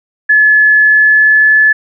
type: tone with pitch glide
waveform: sine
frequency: 1715 to 1726.9 Hz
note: A6 to A6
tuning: -45 to -33 cents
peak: -4 dBFS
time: 0.29-1.73 s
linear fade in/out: 10 ms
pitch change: +12 cents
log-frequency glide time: 0.76-1.56 s
effects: none